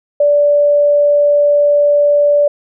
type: tone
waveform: sine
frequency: 582 Hz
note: D5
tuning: 16 cents flat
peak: -7 dBFS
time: 0.2-2.48 s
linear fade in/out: 5 ms
effects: none